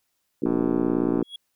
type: harmonic tone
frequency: 58.3 Hz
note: A#1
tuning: 1 cent sharp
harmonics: 3 / 4 / 5 / 6 / 7 / 8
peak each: -33 / -27 / -24 / -26 / -31 / -34 dBFS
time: 0.42-1.23 s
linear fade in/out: 5 ms
type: click train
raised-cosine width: 1 ms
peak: -21 dBFS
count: 97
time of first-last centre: 0.46-1.216 s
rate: 127 Hz
type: tone with exponential growth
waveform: triangle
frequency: 3329 Hz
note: G#7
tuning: 3 cents sharp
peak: -29 dBFS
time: 1.21-1.36 s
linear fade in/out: 5 ms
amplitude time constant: 31 ms
effects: white hiss -74 dBFS RMS until 1.55 s